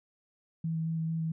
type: tone with vibrato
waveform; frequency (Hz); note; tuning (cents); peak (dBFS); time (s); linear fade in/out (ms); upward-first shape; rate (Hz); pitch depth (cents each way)
sine; 162.2; E3; -28; -29; 0.64-1.32; 5; square; 4.5; 9
effects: none